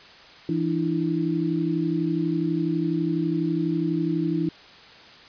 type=tone cluster; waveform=sine; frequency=166.4 / 299 / 331.1 Hz; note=E3 / D4 / E4; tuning=+17 / +31 / +8 cents; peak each=-26 dBFS; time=0.49-4.49 s; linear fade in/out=2 ms; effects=white hiss -47 dBFS RMS until 5.28 s + resampled to 11025 Hz